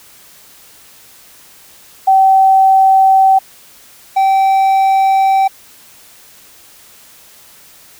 sine / triangle tone pair in turn, 769 / 773.9 Hz, G5 / G5, -33 / -22 cents, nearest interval unison, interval 11 cents, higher second, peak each -5 / -6 dBFS, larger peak first, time 2.07-3.39 / 4.16-5.48 s, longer neither, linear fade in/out 10 ms, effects white hiss -42 dBFS RMS until 7.99 s

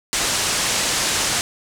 white low-pass noise, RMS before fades -21 dBFS, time 0.13-1.41 s, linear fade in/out 0 ms, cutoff 8600 Hz, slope 24 dB/octave, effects none

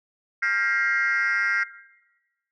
sine tone cluster, 1392 / 1597 / 1910 / 2116 Hz, F6 / G6 / A#6 / C7, -6 / +32 / +42 / +19 cents, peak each -25 dBFS, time 0.42-1.64 s, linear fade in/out 10 ms, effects noise-tail reverb RT60 1.0 s tail -17 dB re dry + tanh soft clip ceiling -15 dBFS

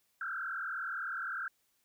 sine tone with frequency modulation, 1467 Hz, F#6, 15 cents flat, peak -35 dBFS, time 0.21-1.48 s, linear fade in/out 2 ms, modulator 39.5 Hz, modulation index 3.6, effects white hiss -75 dBFS RMS until 1.84 s

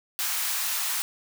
white high-pass noise, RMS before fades -28 dBFS, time 0.19-1.02 s, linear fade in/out 0 ms, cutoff 820 Hz, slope 24 dB/octave, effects none

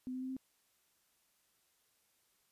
sine tone with pitch steps, 254.3 / 257 / 259.6 / 262.4 Hz, C4 / C4 / C4 / C4, -49 / -31 / -13 / +5 cents, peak -38 dBFS, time 0.07-0.366 s, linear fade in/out 0 ms, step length 74 ms, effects white hiss -75 dBFS RMS until 2.51 s + resampled to 32000 Hz

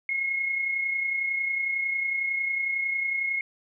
sine tone pair together, 2162 / 2193 Hz, C#7 / C#7, -44 / -19 cents, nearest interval unison, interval 25 cents, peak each -25 / -36 dBFS, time 0.09-3.41 s, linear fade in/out 2 ms, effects none

